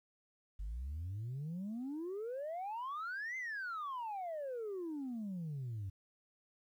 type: exponential two-way sweep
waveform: sine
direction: up then down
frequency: 47 to 2100 to 92.7 Hz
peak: -37 dBFS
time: 0.59-5.9 s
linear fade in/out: 10 ms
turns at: 3.37 s
effects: tanh soft clip ceiling -37 dBFS + 12-bit